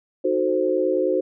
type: chord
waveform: sine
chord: D# diminished seventh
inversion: none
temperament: equal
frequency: 311.1 / 370 / 440 / 523.3 Hz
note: D#4 / F#4 / A4 / C5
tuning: 0 / 0 / 0 / 0 cents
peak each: -26 / -22 / -28 / -22 dBFS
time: 0.24-1.21 s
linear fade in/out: 10 ms
effects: none